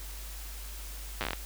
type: slowing click train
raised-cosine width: 0.3 ms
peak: -15 dBFS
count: 9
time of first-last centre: 1.21-1.333 s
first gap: 8 ms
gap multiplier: 1.18
effects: added 50 Hz sine -40 dBFS peak until 1.45 s + white hiss -46 dBFS RMS until 1.45 s